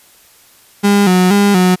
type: tone with vibrato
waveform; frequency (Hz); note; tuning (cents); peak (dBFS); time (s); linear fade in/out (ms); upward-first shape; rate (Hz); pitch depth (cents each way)
35% pulse; 192.2; G3; -34; -6; 0.83-1.76; 20; square; 2.1; 89
effects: white hiss -46 dBFS RMS until 1.8 s + resampled to 32000 Hz